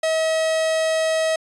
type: tone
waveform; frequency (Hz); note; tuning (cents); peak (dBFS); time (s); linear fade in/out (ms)
45% pulse; 640; D#5; +49; -18; 0.03-1.36; 5
effects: resampled to 24000 Hz